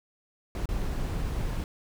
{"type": "noise with dropouts", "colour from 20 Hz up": "brown", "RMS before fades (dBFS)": -30, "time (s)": [0.55, 1.64], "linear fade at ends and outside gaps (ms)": 1, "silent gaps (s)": [0.657, 0.689], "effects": []}